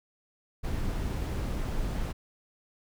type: noise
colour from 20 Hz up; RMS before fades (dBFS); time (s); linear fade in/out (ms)
brown; -31; 0.63-2.13; 20
effects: none